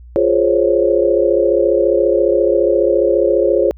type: chord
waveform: sine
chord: Db major seventh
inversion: first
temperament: equal with one note detuned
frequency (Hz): 349.2 / 415.3 / 523.3 / 557.9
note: F4 / Ab4 / C5 / Db5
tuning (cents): 0 / 0 / 0 / +11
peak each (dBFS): -16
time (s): 0.16-3.71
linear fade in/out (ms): 0
effects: added 60 Hz sine -35 dBFS peak until 3.77 s